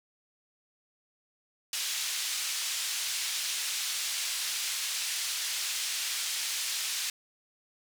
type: band-pass noise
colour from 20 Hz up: pink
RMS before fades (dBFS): -33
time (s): 1.73-7.1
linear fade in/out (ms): 2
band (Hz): 3100 to 9400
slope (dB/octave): 12
effects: none